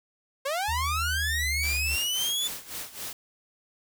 sawtooth linear sweep, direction up, 523.3 to 3520 Hz, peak -23 dBFS, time 0.45-2.48 s, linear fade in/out 10 ms
sine tone with pitch glide, 77.3 to 73.3 Hz, D#2 to D2, -11 to -3 cents, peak -30 dBFS, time 0.68-1.96 s, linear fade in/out 10 ms, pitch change -92 cents, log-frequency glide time 1.1-1.47 s
white noise with tremolo, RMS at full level -35 dBFS, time 1.63-3.13 s, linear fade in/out 2 ms, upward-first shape sine, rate 3.7 Hz, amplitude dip 80%
effects none

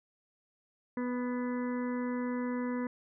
harmonic tone with a mistuned harmonic, 246.9 Hz, B3, in tune, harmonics 1 / 2 / 4 / 5 / 6 / 7 / 8, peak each -32 / -39 / -43 / -51 / -52 / -49 / -50 dBFS, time 0.97-2.87 s, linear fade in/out 2 ms, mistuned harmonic 8, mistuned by +25 cents, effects none

